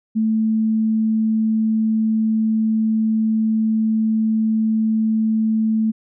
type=tone; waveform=sine; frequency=220 Hz; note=A3; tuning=in tune; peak=-15 dBFS; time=0.15-5.92 s; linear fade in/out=20 ms; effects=none